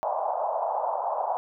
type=band-pass noise; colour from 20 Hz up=pink; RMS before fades=-28 dBFS; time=0.03-1.37 s; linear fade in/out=0 ms; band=610 to 960 Hz; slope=48 dB/octave; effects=none